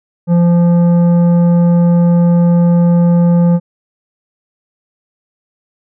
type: tone with tanh clipping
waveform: sine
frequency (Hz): 172.6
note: F3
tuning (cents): -20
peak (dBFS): -8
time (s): 0.27-3.6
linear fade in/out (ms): 50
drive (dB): 10
effects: none